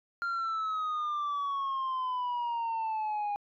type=exponential sweep; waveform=sine; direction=down; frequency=1396.9 to 815 Hz; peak=-27 dBFS; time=0.22-3.36 s; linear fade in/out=0 ms; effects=tanh soft clip ceiling -29 dBFS